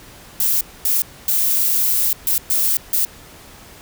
violet noise bursts at uneven times, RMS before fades -17 dBFS, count 6, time 0.4-0.61 / 0.85-1.02 / 1.28-2.13 / 2.27-2.38 / 2.5-2.77 / 2.93-3.05 s, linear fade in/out 2 ms, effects pink hiss -42 dBFS RMS until 3.81 s

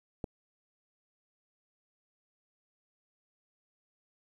click, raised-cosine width 2 ms, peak -22 dBFS, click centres 0.242 s, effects 10-bit

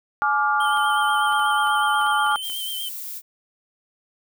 sine chord, D diminished, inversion second, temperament just, 845.8 / 1174.7 / 1409.6 Hz, Ab5 / D6 / F6, +31 / 0 / +16 cents, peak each -22 dBFS, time 0.22-2.36 s, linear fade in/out 0 ms
square tone with vibrato, 3118 Hz, G7, 10 cents flat, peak -29 dBFS, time 0.6-2.89 s, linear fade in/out 5 ms, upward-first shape sine, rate 8.2 Hz, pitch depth 37 cents each way
clicks, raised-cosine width 0.3 ms, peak -26 dBFS, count 9, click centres 0.772 / 1.324 / 1.396 / 1.671 / 2.014 / 2.067 / 2.266 / 2.322 / 2.499 s
violet noise, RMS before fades -33 dBFS, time 2.41-3.22 s, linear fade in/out 50 ms
effects none

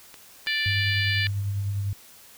clicks, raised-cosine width 0.2 ms, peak -25 dBFS, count 2, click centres 0.142 / 0.464 s
harmonic tone, 587.3 Hz, D5, in tune, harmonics 3 / 4 / 5 / 6 / 7 / 8, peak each -27 / -29 / -31 / -33 / -34 / -35 dBFS, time 0.47-1.27 s, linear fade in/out 0 ms
sine tone with tremolo, 100 Hz, G2, 35 cents sharp, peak -23 dBFS, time 0.66-1.93 s, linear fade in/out 0 ms, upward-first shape triangle, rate 10 Hz, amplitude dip 35%
effects white hiss -50 dBFS RMS until 2.37 s

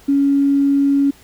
triangle tone with tanh clipping, 279.4 Hz, C#4, 14 cents sharp, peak -11 dBFS, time 0.08-1.11 s, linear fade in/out 10 ms, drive 3 dB, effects pink hiss -47 dBFS RMS until 1.23 s

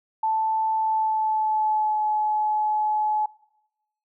sine tone with pitch glide, 880 to 853 Hz, A5 to G#5, 0 to +46 cents, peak -20 dBFS, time 0.23-3.26 s, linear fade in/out 5 ms, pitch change -54 cents, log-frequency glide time 0.75-2.06 s, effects noise-tail reverb RT60 0.9 s tail -22 dB re dry

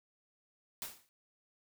white noise with exponential decay, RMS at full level -38 dBFS, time 0.82-1.09 s, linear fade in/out 0 ms, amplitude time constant 57 ms, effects none

